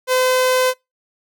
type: tone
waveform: sawtooth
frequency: 511 Hz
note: C5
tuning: 41 cents flat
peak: -10 dBFS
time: 0.07-0.74 s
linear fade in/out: 50 ms
effects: noise-tail reverb RT60 0.2 s tail -25 dB re dry